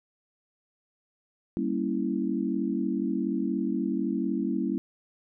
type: chord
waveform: sine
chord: G diminished seventh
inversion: none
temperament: equal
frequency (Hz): 196 / 233.1 / 277.2 / 329.6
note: G3 / Bb3 / Db4 / Fb4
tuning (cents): 0 / 0 / 0 / 0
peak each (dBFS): -31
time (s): 1.57-4.78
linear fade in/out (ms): 0
effects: none